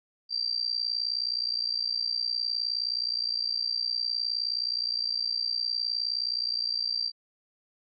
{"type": "tone with amplitude modulation", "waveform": "sine", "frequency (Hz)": 4699, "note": "D8", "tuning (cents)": 0, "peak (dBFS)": -23, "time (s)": [0.29, 7.12], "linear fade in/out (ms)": 50, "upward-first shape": "sine", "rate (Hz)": 59.4, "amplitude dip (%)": 90, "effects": []}